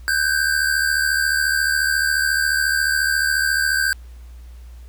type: tone pair together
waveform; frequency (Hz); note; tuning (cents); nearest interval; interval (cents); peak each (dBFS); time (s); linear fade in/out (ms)
square; 1520 / 1594.2; F#6 / G6; +46 / +29; minor second; 83; -21 / -20; 0.08-3.93; 0
effects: added 60 Hz sine -36 dBFS peak until 4.88 s + pink hiss -55 dBFS RMS until 4.88 s